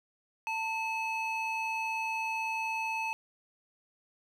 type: ring-modulated tone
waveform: triangle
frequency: 1737 Hz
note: A6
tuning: 23 cents flat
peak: -26 dBFS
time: 0.47-3.13 s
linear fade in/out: 0 ms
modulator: 842 Hz
effects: none